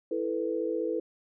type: chord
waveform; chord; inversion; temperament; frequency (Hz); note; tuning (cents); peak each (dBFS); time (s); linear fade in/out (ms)
sine; E suspended fourth; none; just; 329.6 / 439.5 / 494.4; E4 / A4 / B4; 0 / -2 / +2; -32; 0.11-1; 5
effects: none